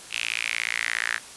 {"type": "tone with high-pass filter sweep", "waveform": "sawtooth", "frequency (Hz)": 57, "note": "A#1", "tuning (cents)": -38, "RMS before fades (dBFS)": -28, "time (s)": [0.1, 1.2], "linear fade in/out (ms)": 50, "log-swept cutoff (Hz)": [2700, 1700], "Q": 5.2, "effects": ["white hiss -43 dBFS RMS until 1.36 s", "resampled to 24000 Hz"]}